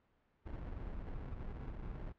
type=noise with sample-and-hold; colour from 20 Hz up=brown; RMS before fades=-44 dBFS; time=0.45-2.13 s; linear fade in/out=20 ms; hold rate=1225 Hz; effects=pink hiss -75 dBFS RMS until 2.18 s + low-pass 2000 Hz 12 dB/octave